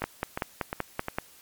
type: two click trains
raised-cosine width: 0.5 ms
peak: -15 / -12 dBFS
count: 4 / 7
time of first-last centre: 0.02-1.084 / 0.04-1.185 s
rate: 2.82 / 5.24 Hz
effects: white hiss -54 dBFS RMS until 1.41 s + MP3 96 kbps